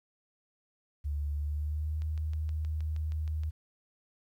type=tone with pitch glide; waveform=sine; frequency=72.9 to 77.68 Hz; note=D2 to D#2; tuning=-12 to -2 cents; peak=-30 dBFS; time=1.04-3.51 s; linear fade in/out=20 ms; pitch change=+110 cents; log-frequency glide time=1.33-2 s
type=click train; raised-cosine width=0.2 ms; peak=-35 dBFS; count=10; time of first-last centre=2.02-3.435 s; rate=6.36 Hz
effects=11-bit